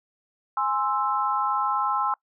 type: chord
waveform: sine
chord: Ab augmented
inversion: none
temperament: equal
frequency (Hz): 830.6 / 1046.5 / 1318.5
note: Ab5 / C6 / E6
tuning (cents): 0 / 0 / 0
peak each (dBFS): -27 / -26 / -26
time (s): 0.57-2.14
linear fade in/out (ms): 2
effects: noise-tail reverb RT60 0.1 s tail -24 dB re dry